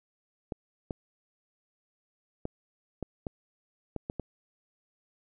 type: clicks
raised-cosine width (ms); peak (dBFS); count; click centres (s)
2; -20; 8; 0.522 / 0.908 / 2.454 / 3.027 / 3.268 / 3.963 / 4.099 / 4.197
effects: none